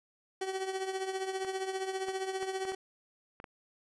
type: tone with tremolo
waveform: 30% pulse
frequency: 381 Hz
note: G4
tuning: 49 cents flat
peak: -28 dBFS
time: 0.41-2.75 s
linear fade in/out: 5 ms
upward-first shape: triangle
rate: 15 Hz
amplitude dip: 70%
type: clicks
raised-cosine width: 0.5 ms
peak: -30 dBFS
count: 7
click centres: 1.448 / 2.085 / 2.428 / 2.652 / 2.72 / 3.401 / 3.442 s
effects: resampled to 24000 Hz + 11-bit